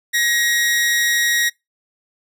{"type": "tone with amplitude modulation", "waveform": "sawtooth", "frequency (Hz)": 1892, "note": "A#6", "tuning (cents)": 25, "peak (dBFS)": -10, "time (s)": [0.13, 1.5], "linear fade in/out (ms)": 20, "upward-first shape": "sine", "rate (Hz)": 233, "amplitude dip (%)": 45, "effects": ["noise-tail reverb RT60 0.2 s tail -24 dB re dry"]}